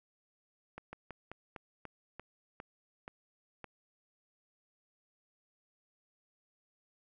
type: slowing click train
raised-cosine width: 0.5 ms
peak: -29 dBFS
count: 10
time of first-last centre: 0.78-3.643 s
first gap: 150 ms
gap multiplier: 1.18
effects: none